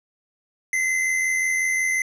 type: tone pair together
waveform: square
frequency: 1975.5 / 2061 Hz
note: B6 / C7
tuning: 0 / -27 cents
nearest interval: minor second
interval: 73 cents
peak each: -31 / -21 dBFS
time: 0.73-2.02 s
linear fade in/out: 2 ms
effects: low-pass 12000 Hz 12 dB/octave